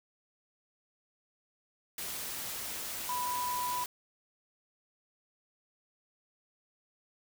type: tone in noise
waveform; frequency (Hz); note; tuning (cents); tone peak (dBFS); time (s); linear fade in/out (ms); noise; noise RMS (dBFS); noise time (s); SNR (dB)
sine; 987.8; B5; 0; -32; 3.09-3.84; 2; white; -39; 1.98-3.86; +4
effects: none